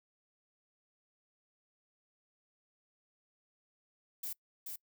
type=noise with echo; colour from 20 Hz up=violet; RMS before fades=-40 dBFS; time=4.23-4.33 s; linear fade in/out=5 ms; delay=430 ms; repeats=1; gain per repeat=-3 dB; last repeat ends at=4.76 s; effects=noise-tail reverb RT60 0.1 s tail -24 dB re dry